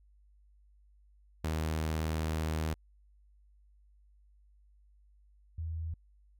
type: tone pair in turn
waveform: sawtooth / sine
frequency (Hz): 78.9 / 81.07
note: D#2 / E2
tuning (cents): +25 / -28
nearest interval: unison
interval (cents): 47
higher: second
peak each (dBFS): -27 / -34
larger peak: first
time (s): 1.44-2.74 / 5.58-5.94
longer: first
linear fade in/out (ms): 5
effects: added 50 Hz sine -60 dBFS peak until 6.39 s